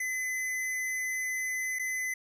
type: tone with dropouts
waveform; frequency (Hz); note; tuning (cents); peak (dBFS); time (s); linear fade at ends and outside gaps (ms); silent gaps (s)
square; 2026; B6; +44; -31; 0-2.14; 5; 1.788-1.794
effects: resampled to 32000 Hz